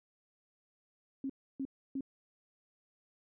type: tone bursts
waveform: sine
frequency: 270 Hz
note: C#4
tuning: 45 cents flat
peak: -34 dBFS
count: 3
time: 1.24-2.008 s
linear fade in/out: 2 ms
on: 56 ms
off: 300 ms
effects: none